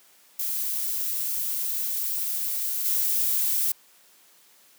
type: noise with level steps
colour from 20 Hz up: violet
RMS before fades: -28 / -24 dBFS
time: 0.39-3.72 s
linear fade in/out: 5 ms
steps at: 2.84 s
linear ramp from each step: 20 ms
effects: white hiss -57 dBFS RMS until 4.78 s + high-pass 200 Hz 12 dB/octave